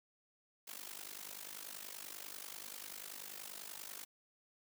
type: noise with amplitude modulation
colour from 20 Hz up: white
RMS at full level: -45 dBFS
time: 0.67-4.05 s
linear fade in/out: 10 ms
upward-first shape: sine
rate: 50.3 Hz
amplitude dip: 85%
effects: high-pass 200 Hz 12 dB/octave